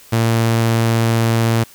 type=tone; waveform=sawtooth; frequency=114.5 Hz; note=A#2; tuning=31 cents flat; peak=-9 dBFS; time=0.12-1.64 s; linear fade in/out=10 ms; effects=white hiss -44 dBFS RMS until 1.74 s